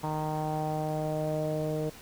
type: tone with low-pass filter sweep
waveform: sawtooth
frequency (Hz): 154.4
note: D#3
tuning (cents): -13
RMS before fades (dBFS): -31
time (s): 0.03-1.9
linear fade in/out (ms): 10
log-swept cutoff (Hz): 920 to 530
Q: 5.2
effects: pink hiss -49 dBFS RMS until 2.01 s